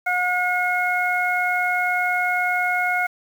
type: harmonic tone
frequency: 722 Hz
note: F#5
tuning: 43 cents flat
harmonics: 1 / 2 / 3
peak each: -23 / -23 / -23 dBFS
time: 0.06-3.07 s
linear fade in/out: 10 ms
effects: 7-bit